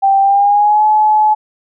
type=tone with pitch glide; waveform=sine; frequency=784 to 855 Hz; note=G5 to A5; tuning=0 to -50 cents; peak=-7 dBFS; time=0.02-1.35 s; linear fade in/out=20 ms; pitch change=+150 cents; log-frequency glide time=0.21-0.85 s; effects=none